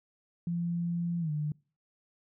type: tone with pitch glide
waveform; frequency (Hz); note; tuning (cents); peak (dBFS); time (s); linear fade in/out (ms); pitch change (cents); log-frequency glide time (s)
sine; 171.5 to 150.16; F3 to D3; -31 to +39; -29; 0.47-1.52; 2; -230; 1.2-1.31
effects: noise-tail reverb RT60 0.4 s tail -25 dB re dry

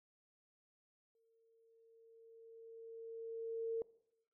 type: tone with exponential growth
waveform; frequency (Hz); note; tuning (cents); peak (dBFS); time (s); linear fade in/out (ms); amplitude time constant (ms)
sine; 454.8; A#4; -43; -35; 1.15-3.82; 1; 580
effects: noise-tail reverb RT60 0.8 s tail -21 dB re dry

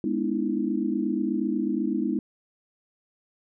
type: chord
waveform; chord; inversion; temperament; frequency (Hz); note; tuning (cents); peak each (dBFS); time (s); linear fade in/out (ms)
sine; E dominant seventh; first; equal with one note detuned; 207.7 / 246.9 / 301.4 / 329.6; G#3 / B3 / D4 / E4; 0 / 0 / +45 / 0; -29; 0.04-2.19; 2
effects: none

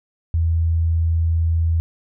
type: tone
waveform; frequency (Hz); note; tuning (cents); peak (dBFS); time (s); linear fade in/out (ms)
sine; 82.41; E2; 0; -15; 0.34-1.8; 0
effects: none

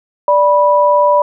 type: tone pair together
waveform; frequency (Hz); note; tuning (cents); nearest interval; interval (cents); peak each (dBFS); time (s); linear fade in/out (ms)
sine; 587.3 / 981.1; D5 / B5; 0 / -12; major sixth; 888; -10; 0.28-1.22; 2
effects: none

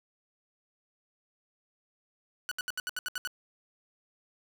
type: tone bursts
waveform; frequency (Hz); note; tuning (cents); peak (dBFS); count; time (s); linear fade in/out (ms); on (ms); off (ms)
sawtooth; 1480; F#6; 0; -28; 9; 2.49-3.274; 0; 24; 71
effects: none

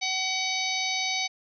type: harmonic tone with a mistuned harmonic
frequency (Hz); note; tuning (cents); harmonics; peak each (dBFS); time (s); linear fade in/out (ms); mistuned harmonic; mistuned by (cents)
756; F#5; +37; 1 / 3 / 4 / 5 / 6 / 7 / 8; -34 / -30 / -39 / -32 / -33 / -40 / -35; 0.01-1.28; 20; 7; -26
effects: none

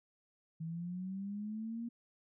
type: linear sweep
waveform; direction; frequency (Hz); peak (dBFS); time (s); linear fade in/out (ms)
sine; up; 159.4 to 236.8; -38; 0.6-1.89; 10
effects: none

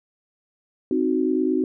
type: chord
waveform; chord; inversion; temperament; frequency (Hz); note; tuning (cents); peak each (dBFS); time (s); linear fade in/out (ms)
sine; C diminished; none; equal; 261.6 / 311.1 / 370; C4 / Eb4 / Gb4; 0 / 0 / 0; -23; 0.91-1.64; 2
effects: none

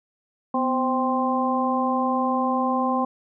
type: harmonic tone with a mistuned harmonic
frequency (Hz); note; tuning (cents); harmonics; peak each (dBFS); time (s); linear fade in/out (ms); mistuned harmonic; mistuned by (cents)
261.6; C4; 0; 1 / 2 / 3 / 4; -24 / -28 / -26 / -25; 0.54-3.05; 5; 1; -71
effects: none

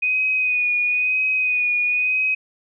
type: tone with vibrato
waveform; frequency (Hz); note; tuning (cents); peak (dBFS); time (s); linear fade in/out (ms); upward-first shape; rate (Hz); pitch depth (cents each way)
sine; 2489; D#7; 0; -17; 0.02-2.35; 10; sine; 1; 29
effects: none

